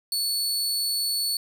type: tone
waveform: sawtooth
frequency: 4435 Hz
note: C#8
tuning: in tune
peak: -21 dBFS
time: 0.12-1.37 s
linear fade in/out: 2 ms
effects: none